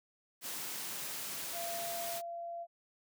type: high-pass noise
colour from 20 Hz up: white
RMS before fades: -41 dBFS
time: 0.41-2.22 s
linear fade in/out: 50 ms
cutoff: 110 Hz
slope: 48 dB/octave
type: tone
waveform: sine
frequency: 684 Hz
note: F5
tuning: 36 cents flat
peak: -39 dBFS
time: 1.52-2.67 s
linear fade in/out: 50 ms
effects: none